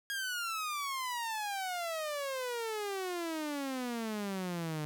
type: exponential sweep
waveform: sawtooth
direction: down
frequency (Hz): 1643 to 149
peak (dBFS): -31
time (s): 0.1-4.85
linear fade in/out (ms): 0
effects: none